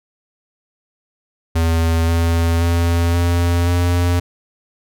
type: tone with pitch steps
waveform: square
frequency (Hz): 82.41 / 83.71 / 85.02 / 86.36 / 87.71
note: E2 / E2 / F2 / F2 / F2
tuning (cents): 0 / +27 / -46 / -19 / +8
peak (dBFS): -14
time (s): 1.55-4.2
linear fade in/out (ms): 10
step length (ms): 530
effects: none